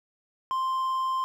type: tone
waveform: triangle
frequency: 1047 Hz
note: C6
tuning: 1 cent sharp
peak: -23 dBFS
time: 0.51-1.24 s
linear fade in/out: 0 ms
effects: none